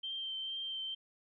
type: tone with vibrato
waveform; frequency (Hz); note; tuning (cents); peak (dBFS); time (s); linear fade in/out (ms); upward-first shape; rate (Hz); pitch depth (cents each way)
sine; 3136; G7; 0; -37; 0.03-0.95; 10; triangle; 2.2; 18
effects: none